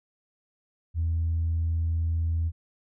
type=tone; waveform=sine; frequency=82.41 Hz; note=E2; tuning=in tune; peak=-22 dBFS; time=0.94-2.52 s; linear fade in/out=50 ms; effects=tanh soft clip ceiling -20 dBFS